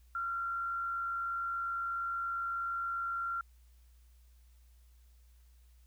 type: tone with frequency modulation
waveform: sine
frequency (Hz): 1375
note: F6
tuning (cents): -27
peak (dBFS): -33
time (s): 0.15-3.41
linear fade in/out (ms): 2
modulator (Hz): 78.5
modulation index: 0.34
effects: added 60 Hz sine -58 dBFS peak until 5.86 s + white hiss -73 dBFS RMS until 5.86 s